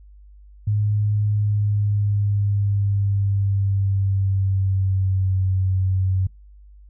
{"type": "tone with pitch glide", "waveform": "sine", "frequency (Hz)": [104.5, 94.18], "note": ["G#2", "F#2"], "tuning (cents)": [11, 31], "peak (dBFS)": -17, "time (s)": [0.67, 6.27], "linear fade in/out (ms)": 5, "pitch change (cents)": -180, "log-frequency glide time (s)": [1.3, 5.47], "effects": ["noise-tail reverb RT60 0.2 s tail -24 dB re dry", "added 50 Hz sine -43 dBFS peak until 6.89 s"]}